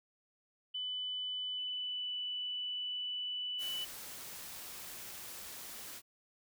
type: tone with pitch glide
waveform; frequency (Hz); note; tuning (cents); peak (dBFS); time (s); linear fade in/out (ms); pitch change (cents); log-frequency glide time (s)
sine; 3000 to 2978; F#7 to F#7; +23 to +11; -36; 0.74-3.85; 10; -12; 1.52-2.14
type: noise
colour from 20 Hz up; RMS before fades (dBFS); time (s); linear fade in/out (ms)
white; -47; 3.58-6.02; 50
effects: none